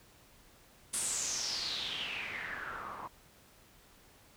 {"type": "noise with low-pass filter sweep", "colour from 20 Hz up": "white", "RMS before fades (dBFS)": -38, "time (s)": [0.93, 3.08], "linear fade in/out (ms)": 10, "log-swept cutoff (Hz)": [9500, 970], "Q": 5.8, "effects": ["pink hiss -61 dBFS RMS until 4.36 s"]}